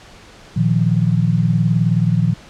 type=chord; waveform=sine; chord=Bb suspended fourth; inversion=none; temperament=equal; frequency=116.54 / 155.56 / 174.61 Hz; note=Bb2 / Eb3 / F3; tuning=0 / 0 / 0 cents; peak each=-17 dBFS; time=0.56-2.34 s; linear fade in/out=10 ms; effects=pink hiss -42 dBFS RMS until 2.49 s + low-pass 6000 Hz 12 dB/octave